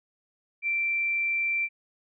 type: tone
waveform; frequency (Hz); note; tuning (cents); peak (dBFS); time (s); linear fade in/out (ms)
sine; 2349; D7; 0; -24; 0.62-1.69; 50
effects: none